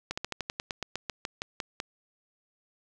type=slowing click train; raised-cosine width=0.2 ms; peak=-15 dBFS; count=15; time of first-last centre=0.11-1.801 s; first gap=65 ms; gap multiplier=1.09; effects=none